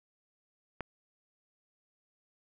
click, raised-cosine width 0.5 ms, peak -21 dBFS, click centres 0.807 s, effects none

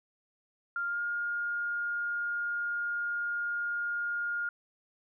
sine tone with pitch glide, 1396.9 to 1418 Hz, F6 to F6, 0 to +26 cents, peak -30 dBFS, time 0.76-4.49 s, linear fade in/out 2 ms, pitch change +26 cents, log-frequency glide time 0.87-1 s, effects none

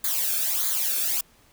blue noise with flanger, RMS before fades -25 dBFS, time 0.04-1.21 s, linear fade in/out 5 ms, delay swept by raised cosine 0.36 to 1.03 ms, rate 1.6 Hz, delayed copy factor -0.85, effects pink hiss -58 dBFS RMS until 1.52 s

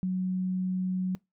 sine tone, 185 Hz, F#3, in tune, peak -26 dBFS, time 0.03-1.15 s, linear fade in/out 0 ms, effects noise-tail reverb RT60 0.2 s tail -24 dB re dry

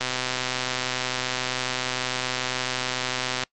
click train, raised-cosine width 0.2 ms, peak -8 dBFS, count 436, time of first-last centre 0.01-3.435 s, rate 127 Hz, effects noise-tail reverb RT60 0.1 s tail -23 dB re dry + MP3 48 kbps

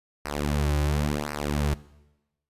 sawtooth tone with flanger, 73.42 Hz, D2, in tune, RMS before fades -26 dBFS, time 0.25-1.74 s, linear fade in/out 0 ms, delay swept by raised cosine 0.28 to 4.48 ms, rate 0.94 Hz, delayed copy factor -0.9, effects noise-tail reverb RT60 1.0 s tail -20 dB re dry + resampled to 32000 Hz

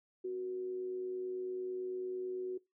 sine tone with amplitude modulation, 370 Hz, F#4, in tune, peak -34 dBFS, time 0.24-2.58 s, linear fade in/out 10 ms, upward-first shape sine, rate 109 Hz, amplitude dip 30%, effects noise-tail reverb RT60 0.2 s tail -21 dB re dry

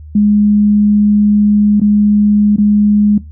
sine tone with dropouts, 207.7 Hz, G#3, in tune, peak -6 dBFS, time 0.15-3.18 s, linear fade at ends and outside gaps 5 ms, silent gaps 1.8-1.815 / 2.562-2.582 s, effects noise-tail reverb RT60 0.2 s tail -18 dB re dry + added 76 Hz sine -29 dBFS peak until 3.31 s

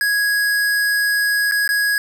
square tone with dropouts, 1661.2 Hz, G#6, in tune, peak -16 dBFS, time 0.01-1.98 s, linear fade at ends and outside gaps 1 ms, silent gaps 1.513-1.52 / 1.677-1.69 s, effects none

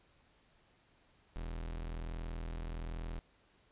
40% pulse tone, 41.2 Hz, E1, in tune, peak -38 dBFS, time 1.36-3.19 s, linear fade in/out 0 ms, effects pink hiss -69 dBFS RMS until 3.71 s + resampled to 8000 Hz

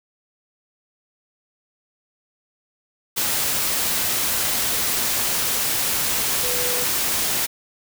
sine tone in noise, 493.9 Hz, B4, in tune, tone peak -29 dBFS, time 6.42-6.85 s, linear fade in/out 20 ms, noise white, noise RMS -22 dBFS, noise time 3.16-7.47 s, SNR -10 dB, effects none

